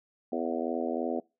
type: harmonic tone with a mistuned harmonic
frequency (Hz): 83.1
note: E2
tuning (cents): +15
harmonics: 3 / 4 / 5 / 6 / 7 / 8 / 9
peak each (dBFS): -34 / -35 / -36 / -37 / -37 / -38 / -39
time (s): 0.32-1.2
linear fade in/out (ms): 5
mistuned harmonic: 9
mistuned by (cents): -33
effects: noise-tail reverb RT60 0.3 s tail -26 dB re dry